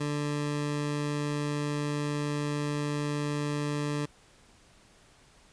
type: tone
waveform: 20% pulse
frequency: 146.83 Hz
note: D3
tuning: in tune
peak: -24 dBFS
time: 0-4.06 s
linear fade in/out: 10 ms
effects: pink hiss -59 dBFS RMS until 5.52 s + resampled to 22050 Hz